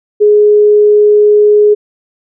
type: tone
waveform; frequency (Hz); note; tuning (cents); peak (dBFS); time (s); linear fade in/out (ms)
sine; 418.1; G#4; +12; -3; 0.2-1.75; 20
effects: none